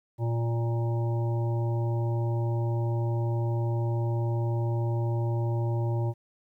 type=harmonic tone; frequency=116.54 Hz; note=A#2; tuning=in tune; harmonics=1 / 3 / 5 / 7 / 8; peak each=-25 / -35 / -39 / -42 / -43 dBFS; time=0.18-6.14 s; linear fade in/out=50 ms; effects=11-bit